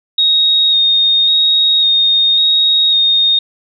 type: tone with vibrato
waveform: sine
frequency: 3729 Hz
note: A#7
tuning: in tune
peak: -8 dBFS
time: 0.18-3.39 s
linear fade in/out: 5 ms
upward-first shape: square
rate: 0.91 Hz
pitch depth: 15 cents each way
effects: none